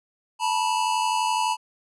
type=tone pair together; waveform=square; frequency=880 / 971.8 Hz; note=A5 / B5; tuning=0 / -28 cents; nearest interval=major second; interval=172 cents; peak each=-25 / -25 dBFS; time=0.39-1.57 s; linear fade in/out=50 ms; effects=resampled to 24000 Hz